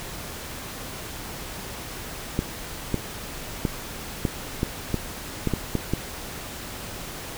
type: clicks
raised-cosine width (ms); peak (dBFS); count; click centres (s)
3; -9; 10; 2.391 / 2.943 / 3.652 / 4.252 / 4.631 / 4.943 / 5.473 / 5.537 / 5.753 / 5.936
effects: pink hiss -36 dBFS RMS until 7.37 s